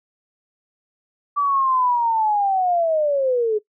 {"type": "linear sweep", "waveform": "sine", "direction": "down", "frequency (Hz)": [1162, 415.3], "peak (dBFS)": -16, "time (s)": [1.36, 3.59], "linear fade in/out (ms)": 20, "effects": ["noise-tail reverb RT60 0.1 s tail -20 dB re dry"]}